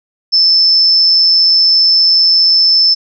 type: tone with amplitude modulation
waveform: sine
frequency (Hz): 5274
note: E8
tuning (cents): 0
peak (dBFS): -4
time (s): 0.32-2.95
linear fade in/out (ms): 20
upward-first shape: sine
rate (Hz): 175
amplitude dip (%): 40
effects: none